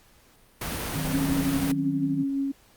pink noise, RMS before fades -31 dBFS, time 0.61-1.72 s, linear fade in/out 5 ms
sine chord, C diminished, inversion first, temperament equal with one note detuned, 155.56 / 185 / 262.7 Hz, Eb3 / Gb3 / C4, 0 / 0 / +7 cents, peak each -30 / -35 / -33 dBFS, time 0.95-2.24 s, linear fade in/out 10 ms
sine tone with tremolo, 275.1 Hz, C#4, 13 cents flat, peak -23 dBFS, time 1.13-2.52 s, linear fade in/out 10 ms, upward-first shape sine, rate 5.7 Hz, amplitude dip 25%
effects pink hiss -58 dBFS RMS until 2.76 s + Opus 48 kbps

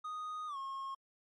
triangle tone with pitch glide, 1242 to 1081.2 Hz, D#6 to C#6, -3 to -44 cents, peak -37 dBFS, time 0.04-0.95 s, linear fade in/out 10 ms, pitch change -241 cents, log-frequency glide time 0.47-0.57 s, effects MP3 48 kbps

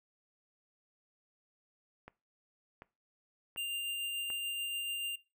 click train, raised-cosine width 0.5 ms, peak -33 dBFS, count 4, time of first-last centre 2.08-4.302 s, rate 1.35 Hz
square tone with tremolo, 2794 Hz, F7, in tune, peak -35 dBFS, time 3.57-5.16 s, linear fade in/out 10 ms, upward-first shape triangle, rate 6.9 Hz, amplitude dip 25%
effects noise-tail reverb RT60 0.3 s tail -21 dB re dry

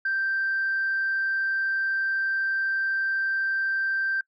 sine tone, 1568 Hz, G6, in tune, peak -22 dBFS, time 0.05-4.21 s, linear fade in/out 5 ms, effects noise-tail reverb RT60 0.1 s tail -22 dB re dry + tanh soft clip ceiling -19 dBFS

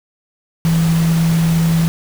sine tone in noise, 164.81 Hz, E3, in tune, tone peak -11 dBFS, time 0.65-1.88 s, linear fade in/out 0 ms, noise pink, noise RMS -26 dBFS, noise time 0.65-1.88 s, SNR +12 dB, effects none

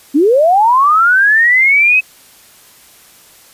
sine linear sweep, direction up, 261.6 to 2577 Hz, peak -6 dBFS, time 0.14-2.01 s, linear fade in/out 20 ms, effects white hiss -43 dBFS RMS until 3.53 s + resampled to 32000 Hz

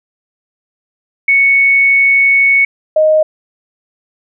sine tone pair in turn, 2217 / 622.1 Hz, C#7 / D#5, 0 / 0 cents, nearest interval octave + minor seventh, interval 2200 cents, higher first, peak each -6 dBFS, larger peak neither, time 1.28-2.65 / 2.96-3.23 s, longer first, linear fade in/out 5 ms, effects none

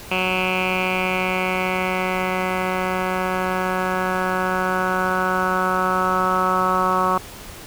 10% pulse tone with low-pass filter sweep, 185 Hz, F#3, in tune, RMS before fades -21 dBFS, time 0.11-7.18 s, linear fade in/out 5 ms, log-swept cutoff 2600 to 1200 Hz, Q 6, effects pink hiss -38 dBFS RMS until 7.66 s

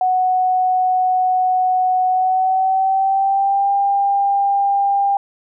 sine tone with pitch glide, 740 to 797.7 Hz, F#5 to G5, 0 to +30 cents, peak -13 dBFS, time 0.01-5.17 s, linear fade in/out 2 ms, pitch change +130 cents, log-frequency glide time 2.08-3.71 s, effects none

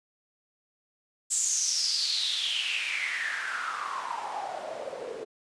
white noise with band-pass filter sweep, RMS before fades -31 dBFS, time 1.3-5.25 s, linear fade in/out 20 ms, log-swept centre 7700 to 420 Hz, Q 7, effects resampled to 22050 Hz

